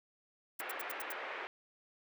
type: noise bursts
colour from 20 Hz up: violet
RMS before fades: -41 dBFS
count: 6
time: 0.59-1.122 s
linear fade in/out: 5 ms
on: 22 ms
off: 80 ms
type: band-pass noise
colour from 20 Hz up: white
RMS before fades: -43 dBFS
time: 0.6-1.47 s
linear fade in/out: 0 ms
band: 380 to 2300 Hz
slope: 24 dB/octave
effects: none